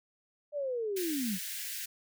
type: linear sweep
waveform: sine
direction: down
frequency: 602 to 171.6 Hz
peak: -31 dBFS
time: 0.52-1.39 s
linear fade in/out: 50 ms
type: high-pass noise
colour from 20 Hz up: white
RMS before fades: -39 dBFS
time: 0.96-1.86 s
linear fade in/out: 10 ms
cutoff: 1500 Hz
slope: 96 dB/octave
effects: none